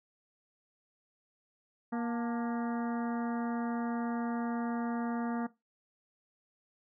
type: harmonic tone with a mistuned harmonic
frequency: 235.8 Hz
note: A#3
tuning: 20 cents sharp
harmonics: 1 / 2 / 3 / 4 / 5 / 6 / 7 / 8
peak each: -32 / -43 / -42 / -43 / -46 / -49 / -51 / -54 dBFS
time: 1.92-5.47 s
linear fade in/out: 10 ms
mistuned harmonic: 4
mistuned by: -87 cents
effects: noise-tail reverb RT60 0.2 s tail -17 dB re dry